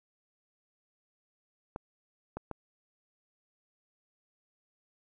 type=clicks; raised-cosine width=1 ms; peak=-23 dBFS; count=3; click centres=1.761 / 2.37 / 2.513 s; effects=none